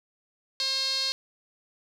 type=tone with band-pass filter; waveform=sawtooth; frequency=534 Hz; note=C5; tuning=35 cents sharp; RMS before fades=-28 dBFS; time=0.6-1.12 s; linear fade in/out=0 ms; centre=4400 Hz; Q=7.5; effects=none